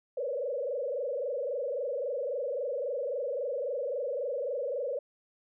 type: tone with frequency modulation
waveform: sine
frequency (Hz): 530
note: C5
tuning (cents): +22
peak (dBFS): -30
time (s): 0.17-4.99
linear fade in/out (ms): 5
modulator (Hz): 23.7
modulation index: 2.4
effects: none